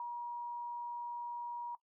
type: tone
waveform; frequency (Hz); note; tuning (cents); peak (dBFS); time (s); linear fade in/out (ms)
sine; 955; A#5; +42; -38; 0-1.75; 2
effects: noise-tail reverb RT60 0.1 s tail -18 dB re dry